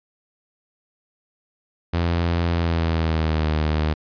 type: tone with pitch glide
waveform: sawtooth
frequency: 85.1 to 77.14 Hz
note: F2 to D#2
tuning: -44 to -14 cents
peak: -15 dBFS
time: 1.93-3.94 s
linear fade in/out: 10 ms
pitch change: -170 cents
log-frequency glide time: 2.52-3.52 s
effects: resampled to 11025 Hz